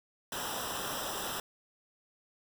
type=noise with comb filter; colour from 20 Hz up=pink; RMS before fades=-37 dBFS; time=0.32-1.4 s; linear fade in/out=2 ms; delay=0.45 ms; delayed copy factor=-0.85; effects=none